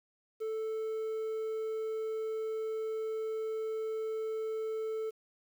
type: tone with quantisation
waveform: triangle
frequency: 440 Hz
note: A4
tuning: in tune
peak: -31 dBFS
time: 0.4-5.11 s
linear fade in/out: 20 ms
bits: 10
effects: none